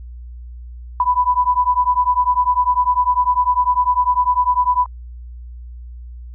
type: beating tone pair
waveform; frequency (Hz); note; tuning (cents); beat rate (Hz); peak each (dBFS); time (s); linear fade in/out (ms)
sine; 987.8 / 997.8; B5 / B5; 0 / +17; 10; -16; 1-4.86; 2
effects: added 60 Hz sine -31 dBFS peak until 6.34 s